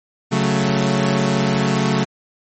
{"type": "chord", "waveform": "sawtooth", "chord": "F# minor", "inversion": "second", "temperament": "equal", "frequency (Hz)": [138.59, 185, 220], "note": ["C#3", "F#3", "A3"], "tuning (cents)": [0, 0, 0], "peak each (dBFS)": -16, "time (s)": [0.31, 2.05], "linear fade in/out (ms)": 20, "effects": ["MP3 32 kbps"]}